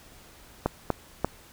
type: clicks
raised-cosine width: 1 ms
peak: -9 dBFS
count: 3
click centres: 0.66 / 0.903 / 1.246 s
effects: pink hiss -52 dBFS RMS until 1.52 s